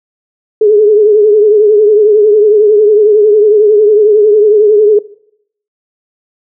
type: tone with vibrato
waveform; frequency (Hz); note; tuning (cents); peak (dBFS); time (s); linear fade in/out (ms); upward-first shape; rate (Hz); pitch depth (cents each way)
sine; 422.1; G#4; +28; -3; 0.61-4.99; 5; triangle; 11; 76
effects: noise-tail reverb RT60 0.7 s tail -19 dB re dry